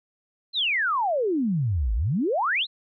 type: exponential two-way sweep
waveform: sine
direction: down then up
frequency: 4230 to 49.53 to 4230 Hz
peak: -21 dBFS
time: 0.53-2.67 s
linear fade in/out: 50 ms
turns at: 1.94 s
effects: none